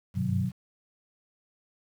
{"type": "tone cluster", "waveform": "sine", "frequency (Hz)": [95.4, 99.9, 126.7, 152.5, 184.8], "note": ["G2", "G2", "B2", "D#3", "F#3"], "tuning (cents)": [-47, 33, 45, -34, -2], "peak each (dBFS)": [-34, -31, -30, -36, -29], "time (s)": [0.14, 0.52], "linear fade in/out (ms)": 50, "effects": ["9-bit"]}